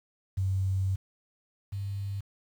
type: tone pair in turn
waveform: sine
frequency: 95.3 / 99.41 Hz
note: G2 / G2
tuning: -48 / +25 cents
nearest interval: minor second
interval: 73 cents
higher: second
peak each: -25 / -31 dBFS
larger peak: first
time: 0.37-0.96 / 1.72-2.21 s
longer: first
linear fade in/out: 10 ms
effects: 9-bit